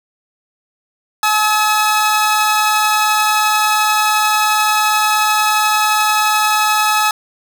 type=tone pair together; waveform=sawtooth; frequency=852.2 / 1284 Hz; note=G#5 / E6; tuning=+44 / -46 cents; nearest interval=perfect fifth; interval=710 cents; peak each=-11 dBFS; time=1.23-7.11 s; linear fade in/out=2 ms; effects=none